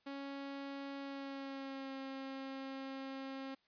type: tone with pitch glide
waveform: sawtooth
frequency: 277.2 to 268.8 Hz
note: C#4 to C4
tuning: 0 to +47 cents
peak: -39 dBFS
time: 0.06-3.55 s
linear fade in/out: 10 ms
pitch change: -53 cents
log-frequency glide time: 1-1.95 s
effects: white hiss -75 dBFS RMS until 3.67 s + resampled to 11025 Hz